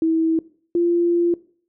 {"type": "tone pair in turn", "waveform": "sine", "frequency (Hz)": [324.2, 344.5], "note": ["E4", "F4"], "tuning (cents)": [-29, -24], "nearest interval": "minor second", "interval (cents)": 105, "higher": "second", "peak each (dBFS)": -15, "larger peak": "neither", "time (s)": [[0.02, 0.39], [0.75, 1.34]], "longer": "second", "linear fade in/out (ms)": 2, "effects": ["noise-tail reverb RT60 0.5 s tail -20 dB re dry"]}